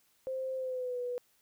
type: tone with pitch glide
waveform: sine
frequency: 523.3 to 491.1 Hz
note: C5 to B4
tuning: 0 to -10 cents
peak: -33 dBFS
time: 0.27-1.18 s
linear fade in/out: 0 ms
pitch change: -110 cents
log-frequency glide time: 0.56-1 s
effects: white hiss -70 dBFS RMS until 1.41 s